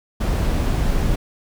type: noise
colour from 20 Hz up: brown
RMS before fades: -19 dBFS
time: 0.2-1.16 s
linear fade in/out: 10 ms
effects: none